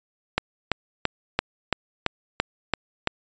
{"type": "click train", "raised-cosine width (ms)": 0.3, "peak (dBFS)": -4, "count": 9, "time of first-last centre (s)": [0.38, 3.074], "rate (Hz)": 2.97, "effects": ["resampled to 16000 Hz"]}